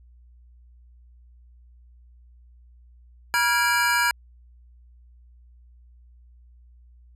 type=tone cluster; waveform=square; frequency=962 / 1397 / 1646 / 2339 Hz; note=B5 / F6 / G#6 / D7; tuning=-46 / 0 / -16 / -8 cents; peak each=-25 / -26 / -24 / -28 dBFS; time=3.34-4.11 s; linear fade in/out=0 ms; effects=added 60 Hz sine -49 dBFS peak until 7.15 s + resampled to 32000 Hz